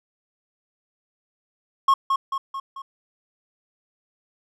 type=tone with echo; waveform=triangle; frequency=1086 Hz; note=C#6; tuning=36 cents flat; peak=-11 dBFS; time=1.88-1.94 s; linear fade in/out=5 ms; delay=220 ms; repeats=4; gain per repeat=-5 dB; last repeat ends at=2.82 s; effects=none